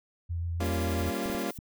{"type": "tone with vibrato", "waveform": "sine", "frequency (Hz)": 85, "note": "F2", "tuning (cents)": -46, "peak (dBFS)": -29, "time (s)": [0.29, 1.11], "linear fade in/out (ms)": 20, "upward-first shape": "square", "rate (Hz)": 7.4, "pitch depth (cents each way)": 14}
{"type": "chord", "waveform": "25% pulse", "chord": "G half-diminished seventh", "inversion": "none", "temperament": "equal with one note detuned", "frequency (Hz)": [196, 233.1, 277.2, 345.6], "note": ["G3", "Bb3", "Db4", "F4"], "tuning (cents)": [0, 0, 0, -18], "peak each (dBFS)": -32, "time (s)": [0.6, 1.51], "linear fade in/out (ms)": 5}
{"type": "noise with tremolo", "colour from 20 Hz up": "violet", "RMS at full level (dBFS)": -43, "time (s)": [0.64, 1.58], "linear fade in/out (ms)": 2, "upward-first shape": "sine", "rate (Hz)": 12, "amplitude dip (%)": 60}
{"type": "clicks", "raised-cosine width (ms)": 5, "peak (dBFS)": -30, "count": 6, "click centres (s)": [1.007, 1.066, 1.259, 1.299, 1.349, 1.588]}
{"effects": []}